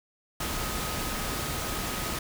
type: tone in noise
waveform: sine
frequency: 1260 Hz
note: D#6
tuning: 21 cents sharp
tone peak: -41 dBFS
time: 0.4-2.19 s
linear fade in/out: 5 ms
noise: pink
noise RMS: -32 dBFS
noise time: 0.4-2.19 s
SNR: -12 dB
effects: none